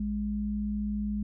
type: tone pair together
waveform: sine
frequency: 58.23 / 207.7 Hz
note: A#1 / G#3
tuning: -1 / 0 cents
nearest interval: octave + minor seventh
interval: 2201 cents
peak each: -35 / -29 dBFS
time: 0-1.23 s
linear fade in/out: 5 ms
effects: none